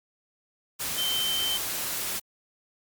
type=tone in noise; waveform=sine; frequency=3100 Hz; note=G7; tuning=20 cents flat; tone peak=-26 dBFS; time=0.97-1.58 s; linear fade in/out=20 ms; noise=white; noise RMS=-31 dBFS; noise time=0.79-2.2 s; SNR=+2 dB; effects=Opus 48 kbps